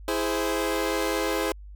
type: chord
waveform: sawtooth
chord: E augmented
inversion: none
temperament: equal with one note detuned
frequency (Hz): 329.6 / 415.3 / 519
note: E4 / G#4 / B#4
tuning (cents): 0 / 0 / -14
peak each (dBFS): -25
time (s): 0.08-1.52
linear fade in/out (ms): 2
effects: added 50 Hz sine -40 dBFS peak until 1.75 s